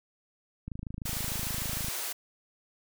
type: click train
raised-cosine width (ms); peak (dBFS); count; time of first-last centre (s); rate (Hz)
5; -25; 33; 0.68-1.883; 26.6
type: high-pass noise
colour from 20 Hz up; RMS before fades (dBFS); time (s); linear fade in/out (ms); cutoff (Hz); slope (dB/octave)
white; -35; 1.05-2.13; 10; 340; 24
effects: none